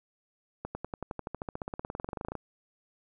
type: accelerating click train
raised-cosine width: 1 ms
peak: -21 dBFS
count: 29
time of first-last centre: 0.65-2.353 s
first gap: 100 ms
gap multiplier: 0.96
effects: none